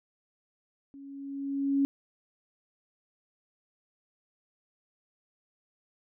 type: tone with level ramp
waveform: sine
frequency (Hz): 277.2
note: C#4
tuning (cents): 0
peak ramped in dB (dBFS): -45 to -21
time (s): 0.94-1.85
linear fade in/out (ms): 0
effects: none